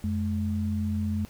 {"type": "tone pair together", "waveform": "sine", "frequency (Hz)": [89.35, 212.5], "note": ["F2", "G#3"], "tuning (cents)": [40, 40], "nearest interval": "octave + minor third", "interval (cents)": 1500, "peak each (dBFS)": -28, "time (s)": [0.04, 1.25], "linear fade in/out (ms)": 0, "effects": ["pink hiss -53 dBFS RMS until 1.29 s"]}